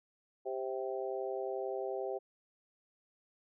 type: harmonic tone with a mistuned harmonic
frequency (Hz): 131.3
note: C3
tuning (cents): +6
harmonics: 3 / 4 / 5 / 6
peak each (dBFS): -38 / -40 / -42 / -44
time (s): 0.45-2.19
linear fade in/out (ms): 20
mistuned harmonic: 6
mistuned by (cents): -20
effects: none

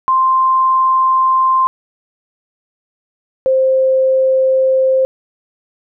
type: tone pair in turn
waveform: sine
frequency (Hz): 1046.5 / 525.2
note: C6 / C5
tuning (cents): 0 / +6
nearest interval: octave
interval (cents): 1194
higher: first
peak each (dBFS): -9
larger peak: neither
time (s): 0.08-1.67 / 3.46-5.05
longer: neither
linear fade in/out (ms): 0
effects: none

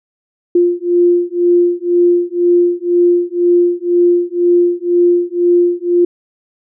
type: beating tone pair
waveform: sine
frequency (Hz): 349.2 / 351.2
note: F4 / F4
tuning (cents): 0 / +10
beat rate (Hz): 2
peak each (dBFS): -12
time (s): 0.55-6.05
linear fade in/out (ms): 5
effects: none

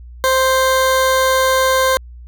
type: tone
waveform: 20% pulse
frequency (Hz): 523.3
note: C5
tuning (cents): 0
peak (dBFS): -7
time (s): 0.24-1.97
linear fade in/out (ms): 0
effects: added 60 Hz sine -33 dBFS peak until 2.27 s

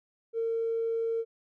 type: tone with tanh clipping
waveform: triangle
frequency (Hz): 456.2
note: A#4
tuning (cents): -37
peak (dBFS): -27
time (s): 0.33-1.25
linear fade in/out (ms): 50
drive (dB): 4
effects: none

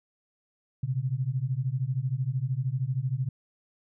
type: beating tone pair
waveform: sine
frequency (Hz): 123.6 / 136.6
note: B2 / C#3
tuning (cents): +2 / -25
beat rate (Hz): 13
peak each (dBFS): -29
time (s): 0.83-3.29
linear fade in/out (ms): 5
effects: none

